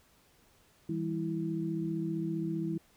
sine tone cluster, 163.1 / 198.3 / 328 Hz, E3 / G3 / E4, -18 / +20 / -9 cents, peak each -35 / -38 / -34 dBFS, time 0.89-2.78 s, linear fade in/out 5 ms, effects pink hiss -65 dBFS RMS until 2.96 s

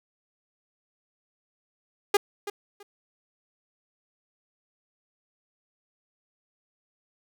sawtooth tone with echo, 406.8 Hz, G#4, 36 cents flat, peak -13 dBFS, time 2.14-2.17 s, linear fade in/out 5 ms, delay 330 ms, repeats 2, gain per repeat -14 dB, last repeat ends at 2.83 s, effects none

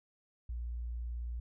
sine tone, 59.1 Hz, A#1, 24 cents sharp, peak -36 dBFS, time 0.49-1.4 s, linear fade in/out 5 ms, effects none

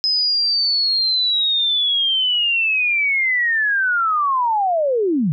sine linear sweep, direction down, 5100 to 138.59 Hz, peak -15 dBFS, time 0.04-5.32 s, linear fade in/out 0 ms, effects none

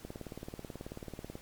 click train, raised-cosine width 2 ms, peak -28 dBFS, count 25, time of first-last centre 0.05-1.354 s, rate 18.4 Hz, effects pink hiss -55 dBFS RMS until 1.41 s + MP3 96 kbps

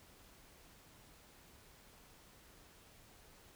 silence, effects pink hiss -62 dBFS RMS until 3.55 s

